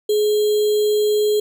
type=tone with sample-and-hold; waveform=sine; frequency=421.6 Hz; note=G#4; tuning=26 cents sharp; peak=-14 dBFS; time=0.09-1.4 s; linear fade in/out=5 ms; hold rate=3675 Hz; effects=none